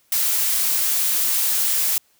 blue noise, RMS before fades -20 dBFS, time 0.12-1.98 s, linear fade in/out 2 ms, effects white hiss -61 dBFS RMS until 2.19 s

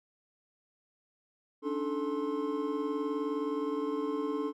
triangle tone cluster, 281.7 / 301.1 / 436.7 / 1057 Hz, C#4 / D4 / A4 / C6, +28 / +43 / -13 / +17 cents, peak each -34 / -34 / -32 / -39 dBFS, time 1.62-4.53 s, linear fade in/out 50 ms, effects none

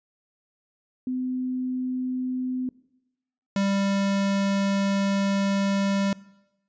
sine / square tone pair in turn, 254.7 / 197.44 Hz, C4 / G3, -46 / +13 cents, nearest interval major third, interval 441 cents, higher first, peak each -25 / -22 dBFS, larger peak second, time 1.07-2.69 / 3.56-6.13 s, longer second, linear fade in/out 2 ms, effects noise-tail reverb RT60 0.9 s tail -21 dB re dry + resampled to 16000 Hz

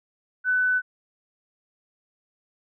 sine tone, 1500 Hz, F#6, 23 cents sharp, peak -19 dBFS, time 0.44-0.82 s, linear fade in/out 50 ms, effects none

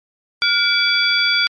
sine tone cluster, 1422 / 2309 / 3399 / 4683 Hz, F6 / D7 / G#7 / D8, +31 / -30 / +39 / -6 cents, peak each -19 dBFS, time 0.42-1.47 s, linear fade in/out 0 ms, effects MP3 48 kbps

